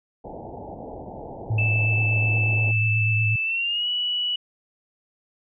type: low-pass noise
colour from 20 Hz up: white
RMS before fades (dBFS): -37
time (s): 0.24-2.72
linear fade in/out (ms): 10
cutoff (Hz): 870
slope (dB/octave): 96
type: tone with vibrato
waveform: sine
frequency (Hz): 108.3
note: A2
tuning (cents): -27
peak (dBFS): -20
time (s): 1.5-3.36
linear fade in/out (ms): 5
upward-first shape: sine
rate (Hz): 8.3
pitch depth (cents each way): 38
type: tone with pitch glide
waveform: sine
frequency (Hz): 2637 to 2943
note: E7 to F#7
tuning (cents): 0 to -10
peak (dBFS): -22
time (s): 1.58-4.36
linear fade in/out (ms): 5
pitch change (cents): +190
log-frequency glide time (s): 3.44-3.88
effects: none